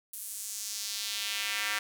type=tone with high-pass filter sweep; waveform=square; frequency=105.5 Hz; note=G#2; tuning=28 cents sharp; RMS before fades=-35 dBFS; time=0.13-1.79 s; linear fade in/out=5 ms; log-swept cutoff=11000 to 1700 Hz; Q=1.5; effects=none